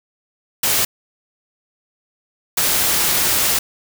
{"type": "noise bursts at uneven times", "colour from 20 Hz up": "white", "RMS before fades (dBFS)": -17, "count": 2, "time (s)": [[0.63, 0.85], [2.57, 3.59]], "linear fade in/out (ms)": 5, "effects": []}